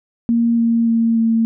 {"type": "tone with pitch steps", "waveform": "sine", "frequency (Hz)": [233.1, 231, 228.8, 226.7], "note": ["A#3", "A#3", "A#3", "A#3"], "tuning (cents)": [0, -16, -32, -48], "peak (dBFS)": -12, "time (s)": [0.29, 1.45], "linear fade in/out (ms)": 0, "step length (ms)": 290, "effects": []}